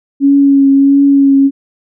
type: tone with vibrato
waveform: sine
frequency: 277.2 Hz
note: C#4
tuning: in tune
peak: -4 dBFS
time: 0.2-1.51 s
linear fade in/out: 50 ms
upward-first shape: triangle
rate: 1.5 Hz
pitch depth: 23 cents each way
effects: none